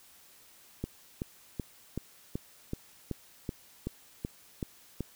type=click train; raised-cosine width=3 ms; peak=-20 dBFS; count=12; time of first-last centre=0.84-5.007 s; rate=2.64 Hz; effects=white hiss -58 dBFS RMS until 5.15 s